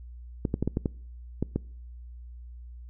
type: clicks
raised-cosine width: 3 ms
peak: -13 dBFS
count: 8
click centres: 0.452 / 0.541 / 0.626 / 0.676 / 0.771 / 0.858 / 1.426 / 1.56 s
effects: noise-tail reverb RT60 0.6 s tail -25 dB re dry + added 60 Hz sine -41 dBFS peak until 2.89 s